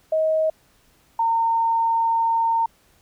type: tone pair in turn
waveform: sine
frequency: 632 / 913.8 Hz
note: D#5 / A#5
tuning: +27 / -35 cents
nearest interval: tritone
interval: 638 cents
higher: second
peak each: -17 dBFS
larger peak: neither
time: 0.12-0.5 / 1.19-2.66 s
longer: second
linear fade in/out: 5 ms
effects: pink hiss -59 dBFS RMS until 3.01 s